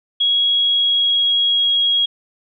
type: tone with pitch glide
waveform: sine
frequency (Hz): 3318 to 3297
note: G#7 to G#7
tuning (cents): -2 to -13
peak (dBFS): -13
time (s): 0.2-2.06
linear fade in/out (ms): 10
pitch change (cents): -11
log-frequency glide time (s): 0.55-1.6
effects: none